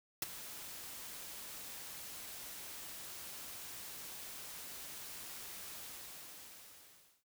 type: noise with ADSR envelope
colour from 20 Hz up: white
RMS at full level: -34 dBFS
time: 0.22-7.24 s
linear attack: 3 ms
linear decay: 20 ms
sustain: -14 dB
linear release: 1500 ms
effects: none